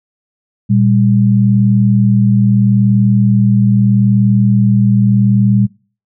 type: tone pair together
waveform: sine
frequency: 118.5 / 199.29 Hz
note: A#2 / G3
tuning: +29 / +29 cents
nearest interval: major sixth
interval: 900 cents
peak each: -10 dBFS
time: 0.69-5.67 s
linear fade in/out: 20 ms
effects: noise-tail reverb RT60 0.4 s tail -24 dB re dry